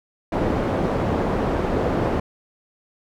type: low-pass noise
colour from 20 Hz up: white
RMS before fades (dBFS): -22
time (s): 0.32-2.2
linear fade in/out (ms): 5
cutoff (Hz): 560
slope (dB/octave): 12
effects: none